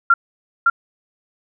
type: tone with echo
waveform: sine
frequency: 1381 Hz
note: F6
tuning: 20 cents flat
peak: -8 dBFS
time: 0.1-0.14 s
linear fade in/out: 5 ms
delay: 560 ms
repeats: 1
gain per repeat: -2 dB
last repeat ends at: 0.7 s
effects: none